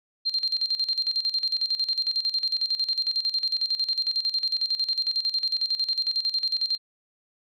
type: tone with tremolo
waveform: sine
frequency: 4177 Hz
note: C8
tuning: 4 cents flat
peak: -21 dBFS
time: 0.25-6.78 s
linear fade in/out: 20 ms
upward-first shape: square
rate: 11 Hz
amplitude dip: 75%
effects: none